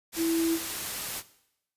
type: tone in noise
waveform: sine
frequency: 329.6 Hz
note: E4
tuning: in tune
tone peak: -24 dBFS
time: 0.16-0.59 s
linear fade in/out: 50 ms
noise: white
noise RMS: -34 dBFS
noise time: 0.12-1.23 s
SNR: +7 dB
effects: noise-tail reverb RT60 0.8 s tail -17 dB re dry + resampled to 32000 Hz